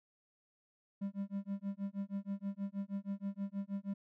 triangle tone with tremolo, 198.3 Hz, G3, 20 cents sharp, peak -32 dBFS, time 1.01-3.94 s, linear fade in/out 10 ms, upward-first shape sine, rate 6.3 Hz, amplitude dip 100%, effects none

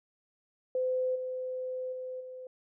sine tone with level steps, 511 Hz, C5, 41 cents flat, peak -27 / -33 / -36 / -41 dBFS, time 0.75-2.47 s, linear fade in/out 2 ms, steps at 1.15 / 1.92 / 2.2 s, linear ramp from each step 10 ms, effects none

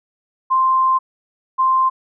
sine tone pair in turn, 1046.5 / 1046.5 Hz, C6 / C6, 0 / 0 cents, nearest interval unison, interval 0 cents, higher neither, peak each -12 dBFS, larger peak neither, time 0.5-0.99 / 1.58-1.9 s, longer first, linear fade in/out 20 ms, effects none

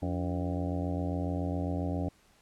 harmonic tone with a mistuned harmonic, 87.31 Hz, F2, in tune, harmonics 1 / 2 / 3 / 4 / 5 / 6 / 7 / 8 / 9, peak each -33 / -36 / -35 / -46 / -45 / -43 / -42 / -44 / -46 dBFS, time 0.02-2.09 s, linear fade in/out 5 ms, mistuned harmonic 3, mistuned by +120 cents, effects pink hiss -64 dBFS RMS until 2.41 s + low-pass 11000 Hz 12 dB/octave

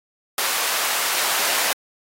pink high-pass noise, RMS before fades -22 dBFS, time 0.38-1.73 s, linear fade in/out 2 ms, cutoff 830 Hz, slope 12 dB/octave, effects AAC 48 kbps

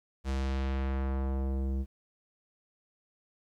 square tone with low-pass filter sweep, 66.8 Hz, C2, 36 cents sharp, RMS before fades -31 dBFS, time 0.24-1.86 s, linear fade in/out 50 ms, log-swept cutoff 8500 to 280 Hz, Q 0.86, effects 11-bit

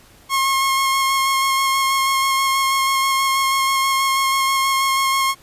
sawtooth tone with vibrato, 1079 Hz, C#6, 47 cents flat, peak -12 dBFS, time 0.29-5.35 s, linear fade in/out 50 ms, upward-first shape square, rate 6.2 Hz, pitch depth 11 cents each way, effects pink hiss -49 dBFS RMS until 5.42 s + resampled to 32000 Hz

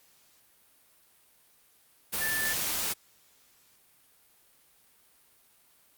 sine tone in noise, 1760 Hz, A6, in tune, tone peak -30 dBFS, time 2.2-2.54 s, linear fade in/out 20 ms, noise white, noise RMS -31 dBFS, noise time 2.12-2.94 s, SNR -2 dB, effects white hiss -63 dBFS RMS until 5.97 s + Opus 48 kbps

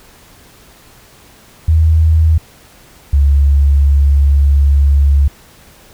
sine tone pair in turn, 79.8 / 70.36 Hz, D#2 / C#2, +44 / +26 cents, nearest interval major second, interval 218 cents, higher first, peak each -6 dBFS, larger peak neither, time 1.68-2.38 / 3.13-5.28 s, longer second, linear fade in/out 5 ms, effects pink hiss -43 dBFS RMS until 5.93 s

